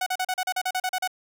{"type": "tone bursts", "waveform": "sawtooth", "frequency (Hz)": 741, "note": "F#5", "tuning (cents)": 2, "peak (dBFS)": -20, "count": 12, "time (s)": [0.01, 1.076], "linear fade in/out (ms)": 5, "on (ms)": 54, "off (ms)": 38, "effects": []}